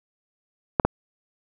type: clicks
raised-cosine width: 1 ms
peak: -3 dBFS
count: 2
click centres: 0.798 / 0.85 s
effects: none